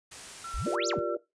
white noise, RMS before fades -44 dBFS, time 0.11-0.76 s, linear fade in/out 10 ms
sine tone with vibrato, 1349 Hz, E6, 40 cents sharp, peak -37 dBFS, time 0.44-1.15 s, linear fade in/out 5 ms, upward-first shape triangle, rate 5.7 Hz, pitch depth 10 cents each way
sine exponential two-way sweep, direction up then down, 34.65 to 7459 to 104.5 Hz, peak -31 dBFS, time 0.54-0.99 s, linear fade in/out 0 ms, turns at 0.88 s
sine chord, G minor seventh, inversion third, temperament equal with one note detuned, 349.2 / 392 / 471.3 / 587.3 Hz, F4 / G4 / Bb4 / D5, 0 / 0 / +19 / 0 cents, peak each -33 / -37 / -34 / -32 dBFS, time 0.66-1.17 s, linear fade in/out 5 ms
effects noise-tail reverb RT60 0.2 s tail -17 dB re dry + resampled to 22050 Hz

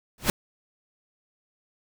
pink noise with exponential growth, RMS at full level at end -17 dBFS, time 0.18-0.3 s, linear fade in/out 1 ms, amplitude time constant 24 ms, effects none

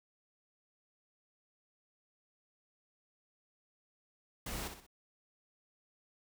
pink noise with echo, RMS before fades -41 dBFS, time 4.46-4.68 s, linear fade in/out 5 ms, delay 62 ms, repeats 3, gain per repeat -7 dB, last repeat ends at 4.866 s, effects none

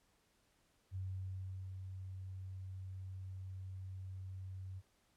sine tone with ADSR envelope, 94.2 Hz, F#2, 32 cents sharp, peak -39 dBFS, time 0.91-4.82 s, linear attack 46 ms, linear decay 760 ms, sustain -5 dB, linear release 42 ms, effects pink hiss -75 dBFS RMS until 5.16 s + low-pass 12000 Hz 12 dB/octave

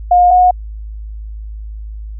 sine tone pair in turn, 713 / 725.5 Hz, F5 / F#5, +36 / -34 cents, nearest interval unison, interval 30 cents, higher second, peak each -5 dBFS, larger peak neither, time 0.11-0.31 / 0.31-0.51 s, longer neither, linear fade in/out 5 ms, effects added 53 Hz sine -24 dBFS peak until 2.19 s

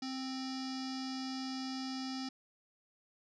square tone with low-pass filter, 262.6 Hz, C4, 6 cents sharp, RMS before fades -40 dBFS, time 0.02-2.29 s, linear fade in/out 5 ms, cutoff 5100 Hz, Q 6.6, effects none

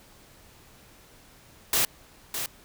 white noise with echo, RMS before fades -23 dBFS, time 1.73-1.85 s, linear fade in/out 2 ms, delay 610 ms, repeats 1, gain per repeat -8 dB, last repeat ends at 2.46 s, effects pink hiss -54 dBFS RMS until 2.64 s

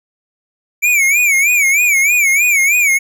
square tone with vibrato, 2300 Hz, D7, 37 cents flat, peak -10 dBFS, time 0.82-2.99 s, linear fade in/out 20 ms, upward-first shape sine, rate 3.2 Hz, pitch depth 130 cents each way, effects none

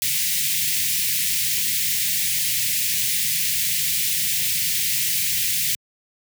white band-stop noise, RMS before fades -22 dBFS, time 0.02-5.75 s, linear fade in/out 0 ms, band 190 to 1900 Hz, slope 48 dB/octave, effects high-pass 100 Hz 12 dB/octave

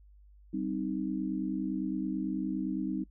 sine chord, C minor, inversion second, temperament equal with one note detuned, 193.3 / 261.6 / 311.1 Hz, G3 / C4 / Eb4, -24 / 0 / 0 cents, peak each -35 / -35 / -34 dBFS, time 0.53-3.04 s, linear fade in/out 10 ms, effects noise-tail reverb RT60 0.1 s tail -22 dB re dry + added 50 Hz sine -54 dBFS peak until 3.1 s

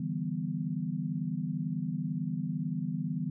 sine chord, E minor seventh, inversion third, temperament equal, 146.83 / 164.81 / 196 / 246.9 Hz, D3 / E3 / G3 / B3, 0 / 0 / 0 / 0 cents, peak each -37 / -34 / -37 / -37 dBFS, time 0-3.3 s, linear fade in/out 5 ms, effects none

